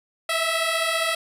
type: beating tone pair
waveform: 10% pulse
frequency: 646 / 661 Hz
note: E5 / E5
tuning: -35 / +5 cents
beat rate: 15 Hz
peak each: -17 / -15 dBFS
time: 0.29-1.15 s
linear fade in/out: 5 ms
effects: resampled to 32000 Hz + 8-bit